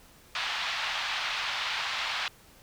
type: band-pass noise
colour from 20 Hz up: white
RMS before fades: -32 dBFS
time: 0.35-2.28 s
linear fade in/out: 2 ms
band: 790 to 3900 Hz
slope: 24 dB/octave
effects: pink hiss -56 dBFS RMS until 2.62 s